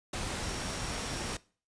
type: tone in noise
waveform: sine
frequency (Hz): 5588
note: F8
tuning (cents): 0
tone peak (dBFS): -47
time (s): 0.43-1.35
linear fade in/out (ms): 5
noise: pink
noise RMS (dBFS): -36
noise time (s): 0.13-1.37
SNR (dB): -14
effects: noise-tail reverb RT60 0.4 s tail -21 dB re dry + resampled to 22050 Hz